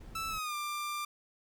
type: noise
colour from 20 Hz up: brown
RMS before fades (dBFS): -48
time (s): 0-0.39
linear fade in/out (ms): 10
type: tone with pitch glide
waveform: sawtooth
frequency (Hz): 1318.5 to 1188.3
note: E6 to D6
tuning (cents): 0 to +20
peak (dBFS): -31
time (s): 0.15-1.05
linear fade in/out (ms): 5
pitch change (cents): -180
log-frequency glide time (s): 0.29-0.55
effects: none